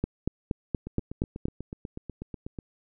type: two click trains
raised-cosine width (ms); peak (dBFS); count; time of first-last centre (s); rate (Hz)
3; -23 / -13; 15 / 7; 0.87-2.588 / 0.04-1.455; 8.15 / 4.24
effects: none